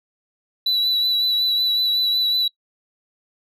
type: tone with vibrato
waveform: sine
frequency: 3951 Hz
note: B7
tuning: in tune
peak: -14 dBFS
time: 0.66-2.48 s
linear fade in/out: 5 ms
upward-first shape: triangle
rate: 5.4 Hz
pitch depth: 28 cents each way
effects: noise-tail reverb RT60 0.1 s tail -23 dB re dry + tanh soft clip ceiling -16 dBFS